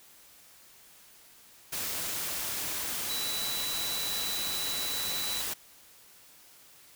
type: tone in noise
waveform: sine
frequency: 3951 Hz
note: B7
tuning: in tune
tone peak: -34 dBFS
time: 3.09-5.42 s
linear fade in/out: 10 ms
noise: white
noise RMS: -34 dBFS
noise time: 1.72-5.54 s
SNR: -3 dB
effects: white hiss -56 dBFS RMS until 6.95 s